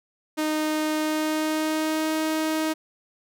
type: tone with pitch glide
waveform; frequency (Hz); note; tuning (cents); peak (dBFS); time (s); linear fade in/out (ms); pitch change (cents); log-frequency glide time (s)
sawtooth; 308.8 to 314.4; D#4 to D#4; -13 to +18; -19; 0.37-2.74; 20; +31; 0.99-2.15
effects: none